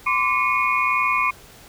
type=tone cluster; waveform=sine; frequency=1032 / 1154 / 2176 / 2454 Hz; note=C6 / D6 / C#7 / D#7; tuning=-24 / -31 / -33 / -25 cents; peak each=-23 dBFS; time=0.06-1.31 s; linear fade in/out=10 ms; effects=pink hiss -46 dBFS RMS until 1.68 s